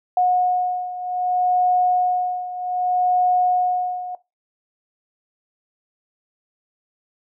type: beating tone pair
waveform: sine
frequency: 726 / 726.64 Hz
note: F#5 / F#5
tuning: -33 / -32 cents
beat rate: 0.64 Hz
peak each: -18 / -22 dBFS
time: 0.17-4.15 s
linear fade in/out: 2 ms
effects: noise-tail reverb RT60 0.2 s tail -17 dB re dry